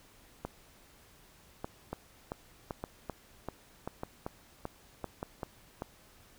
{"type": "two click trains", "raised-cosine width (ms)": 1, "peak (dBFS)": [-22, -22], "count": [11, 5], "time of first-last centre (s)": [[1.93, 5.821], [0.45, 5.229]], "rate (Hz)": [2.57, 0.837], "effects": ["pink hiss -60 dBFS RMS until 6.38 s"]}